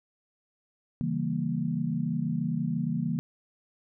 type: chord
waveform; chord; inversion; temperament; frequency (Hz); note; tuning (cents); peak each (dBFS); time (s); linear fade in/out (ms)
sine; C# diminished seventh; none; equal; 138.59 / 164.81 / 196 / 233.1; C#3 / E3 / G3 / Bb3; 0 / 0 / 0 / 0; -34 / -30 / -35 / -31; 1.01-3.19; 0
effects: none